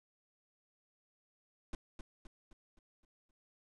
brown noise with echo, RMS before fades -39 dBFS, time 1.73-1.75 s, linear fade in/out 2 ms, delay 260 ms, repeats 6, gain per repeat -6 dB, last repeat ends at 3.31 s, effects resampled to 24000 Hz

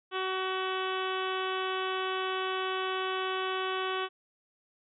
harmonic tone, 376.4 Hz, F#4, 30 cents sharp, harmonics 1 / 2 / 3 / 4 / 5 / 6 / 7 / 8 / 9 / 10, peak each -34 / -39 / -35 / -39 / -44 / -47 / -42 / -41 / -42 / -53 dBFS, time 0.11-4.09 s, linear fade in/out 50 ms, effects none

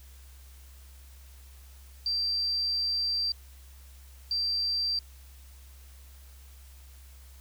sine tone bursts at uneven times, 4699 Hz, D8, in tune, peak -26 dBFS, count 2, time 2.06-3.32 / 4.31-4.99 s, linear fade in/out 2 ms, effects added 66 Hz sine -48 dBFS peak until 7.4 s + white hiss -58 dBFS RMS until 7.4 s

